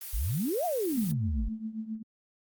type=noise; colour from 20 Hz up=blue; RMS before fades=-40 dBFS; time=0.01-1.12 s; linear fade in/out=5 ms
type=exponential two-way sweep; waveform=sine; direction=up then down; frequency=43.65 to 740 to 43.65 Hz; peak=-27 dBFS; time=0.13-1.49 s; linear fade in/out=10 ms; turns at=0.65 s
type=tone with tremolo; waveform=sine; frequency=220 Hz; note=A3; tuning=in tune; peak=-30 dBFS; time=0.96-2.03 s; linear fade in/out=10 ms; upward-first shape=triangle; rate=7.5 Hz; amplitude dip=85%
effects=Opus 24 kbps